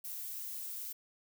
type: noise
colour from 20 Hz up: violet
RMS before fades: -42 dBFS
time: 0.04-0.93 s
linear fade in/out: 10 ms
effects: none